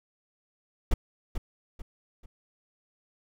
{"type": "noise with echo", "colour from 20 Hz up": "brown", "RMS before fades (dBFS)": -20, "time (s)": [0.91, 0.94], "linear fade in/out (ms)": 5, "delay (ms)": 440, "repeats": 3, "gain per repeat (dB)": -9, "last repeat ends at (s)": 2.26, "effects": []}